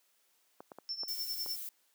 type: clicks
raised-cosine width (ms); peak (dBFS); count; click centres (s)
1; -31; 5; 0.605 / 0.718 / 0.786 / 1.034 / 1.462
type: tone with tremolo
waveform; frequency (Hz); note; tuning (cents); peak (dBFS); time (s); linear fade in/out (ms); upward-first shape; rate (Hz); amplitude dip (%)
sine; 5370; E8; +31; -33; 0.89-1.56; 0; triangle; 10; 85
type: noise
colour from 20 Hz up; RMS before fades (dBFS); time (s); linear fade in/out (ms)
violet; -42; 1.08-1.69; 2
effects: white hiss -72 dBFS RMS until 1.94 s + high-pass 300 Hz 12 dB/octave